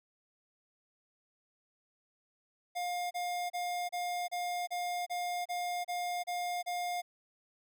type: tone bursts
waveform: square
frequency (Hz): 709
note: F5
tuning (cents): +26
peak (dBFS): -34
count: 11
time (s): 2.75-7.02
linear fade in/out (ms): 20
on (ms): 360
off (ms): 31
effects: none